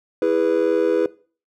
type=chord; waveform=triangle; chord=E major; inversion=none; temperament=just; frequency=329.6 / 412 / 494.4 Hz; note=E4 / G#4 / B4; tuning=0 / -14 / +2 cents; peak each=-19 / -18 / -16 dBFS; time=0.22-1.06 s; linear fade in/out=2 ms; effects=noise-tail reverb RT60 0.4 s tail -21 dB re dry + tanh soft clip ceiling -8 dBFS